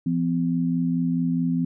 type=tone pair together; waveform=sine; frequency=170 / 254.7 Hz; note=F3 / C4; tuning=-46 / -46 cents; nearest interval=perfect fifth; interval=700 cents; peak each=-23 dBFS; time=0.06-1.65 s; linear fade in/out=5 ms; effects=none